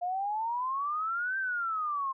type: exponential two-way sweep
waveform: sine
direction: up then down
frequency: 698.5 to 1579 to 1053 Hz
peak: -29 dBFS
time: 0.01-2.13 s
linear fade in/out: 20 ms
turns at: 1.38 s
effects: none